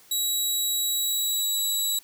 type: tone with pitch glide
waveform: 15% pulse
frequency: 3876 to 3905 Hz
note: B7 to B7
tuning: -33 to -20 cents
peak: -17 dBFS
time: 0.11-1.99 s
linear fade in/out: 5 ms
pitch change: +13 cents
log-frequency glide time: 0.83-1.63 s
effects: white hiss -54 dBFS RMS until 2.03 s